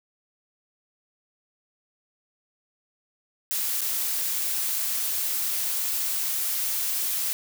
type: noise with dropouts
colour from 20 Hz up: blue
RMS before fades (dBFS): -27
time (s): 3.51-7.33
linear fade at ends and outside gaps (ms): 0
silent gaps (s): 3.808-3.816
effects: none